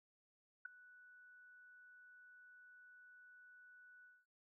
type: tone with ADSR envelope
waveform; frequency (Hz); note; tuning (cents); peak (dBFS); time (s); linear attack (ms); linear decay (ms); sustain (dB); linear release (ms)
sine; 1480; F#6; 0; -40; 0.65-4.26; 7; 5; -20; 220
effects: none

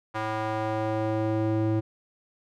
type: tone with band-pass filter sweep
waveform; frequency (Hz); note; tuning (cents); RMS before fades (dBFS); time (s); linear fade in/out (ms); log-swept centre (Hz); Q
square; 109.4; A2; -9; -27; 0.14-1.81; 20; 1100 to 280; 1.2
effects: none

